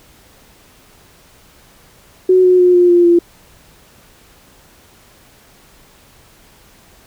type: tone with pitch steps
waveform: sine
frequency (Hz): 370 / 364.7 / 359.5 / 354.3 / 349.2 / 344.2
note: F#4 / F#4 / F#4 / F4 / F4 / F4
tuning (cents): 0 / -25 / -50 / +25 / 0 / -25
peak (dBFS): -6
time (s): 2.29-3.19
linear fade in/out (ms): 5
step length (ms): 150
effects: pink hiss -47 dBFS RMS until 7.06 s